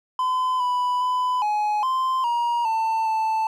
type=tone with pitch steps; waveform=triangle; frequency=1018 / 990 / 1002 / 841 / 1040 / 948 / 892 / 882 Hz; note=C6 / B5 / B5 / G#5 / C6 / A#5 / A5 / A5; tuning=-48 / +4 / +25 / +22 / -11 / +29 / +23 / +4 cents; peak=-18 dBFS; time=0.19-3.47 s; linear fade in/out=2 ms; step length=410 ms; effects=none